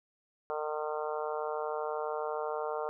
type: harmonic tone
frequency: 152.3 Hz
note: D#3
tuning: 37 cents flat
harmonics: 3 / 4 / 5 / 6 / 7 / 8 / 9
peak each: -36 / -38 / -40 / -42 / -43 / -44 / -45 dBFS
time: 0.5-2.89 s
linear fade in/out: 0 ms
effects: none